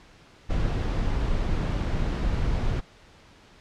brown noise, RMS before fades -25 dBFS, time 0.49-2.81 s, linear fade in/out 20 ms, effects pink hiss -53 dBFS RMS until 3.6 s + low-pass 5000 Hz 12 dB/octave

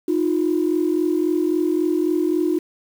sine tone pair together, 311.1 / 354.8 Hz, D#4 / F4, 0 / +27 cents, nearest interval major second, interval 227 cents, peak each -19 dBFS, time 0.08-2.59 s, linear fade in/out 5 ms, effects tanh soft clip ceiling -10 dBFS + 7-bit

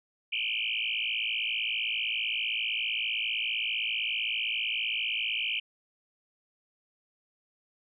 sine tone with frequency modulation, 2722 Hz, F7, 45 cents flat, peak -28 dBFS, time 0.32-5.6 s, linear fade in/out 10 ms, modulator 55.4 Hz, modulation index 7.2, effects none

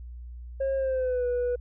sine tone with pitch glide, 540 to 489.5 Hz, C#5 to B4, -45 to -15 cents, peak -22 dBFS, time 0.6-1.56 s, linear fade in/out 10 ms, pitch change -170 cents, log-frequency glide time 0.76-1.26 s, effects tanh soft clip ceiling -23 dBFS + added 60 Hz sine -38 dBFS peak until 1.6 s

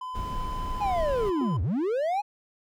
triangle tone, 1014 Hz, B5, 45 cents sharp, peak -31 dBFS, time 0.01-1.57 s, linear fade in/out 5 ms
brown noise, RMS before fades -33 dBFS, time 0.14-1.31 s, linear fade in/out 20 ms
triangle linear two-way sweep, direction down then up, 847 to 72.2 to 847 Hz, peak -22 dBFS, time 0.8-2.22 s, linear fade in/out 20 ms, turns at 1.62 s
sine tone with exponential decay, 356 Hz, F4, 33 cents sharp, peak -27 dBFS, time 1.41-1.67 s, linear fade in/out 2 ms, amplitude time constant 55 ms
effects none

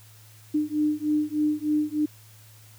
sine beating tone pair, 300 / 303.3 Hz, D4 / D#4, +37 / -44 cents, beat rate 3.3 Hz, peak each -25 dBFS, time 0.54-2.06 s, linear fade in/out 10 ms, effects added 108 Hz sine -50 dBFS peak until 2.78 s + white hiss -54 dBFS RMS until 2.78 s

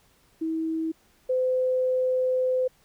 sine tone pair in turn, 322.1 / 511.3 Hz, E4 / C5, -40 / -40 cents, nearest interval minor sixth, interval 800 cents, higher second, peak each -25 / -21 dBFS, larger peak second, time 0.41-0.92 / 1.29-2.68 s, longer second, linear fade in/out 10 ms, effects pink hiss -62 dBFS RMS until 2.84 s

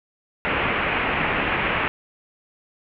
white low-pass noise, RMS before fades -23 dBFS, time 0.45-1.88 s, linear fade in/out 0 ms, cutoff 2700 Hz, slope 48 dB/octave, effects none

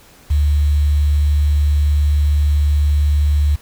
sine tone with quantisation, 73.42 Hz, D2, in tune, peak -11 dBFS, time 0.3-3.56 s, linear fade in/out 10 ms, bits 6, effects pink hiss -46 dBFS RMS until 3.61 s

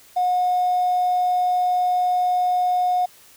triangle tone with hard clipping, 724 Hz, F#5, 38 cents flat, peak -17 dBFS, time 0.16-3.06 s, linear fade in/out 10 ms, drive 3 dB, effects white hiss -50 dBFS RMS until 3.36 s

